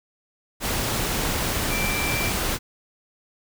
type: tone in noise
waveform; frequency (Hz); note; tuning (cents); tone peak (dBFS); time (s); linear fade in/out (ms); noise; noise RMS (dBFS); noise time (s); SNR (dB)
sine; 2349; D7; 0; -27; 1.68-2.32; 50; pink; -25; 0.6-2.59; -5
effects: none